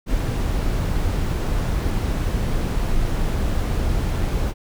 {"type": "noise", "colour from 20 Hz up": "brown", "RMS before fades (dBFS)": -21, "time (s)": [0.06, 4.54], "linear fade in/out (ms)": 50, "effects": []}